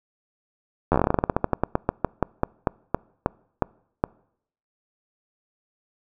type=slowing click train; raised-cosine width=1 ms; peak=-5 dBFS; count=28; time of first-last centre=0.92-4.039 s; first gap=11 ms; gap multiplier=1.15; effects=noise-tail reverb RT60 0.7 s tail -26 dB re dry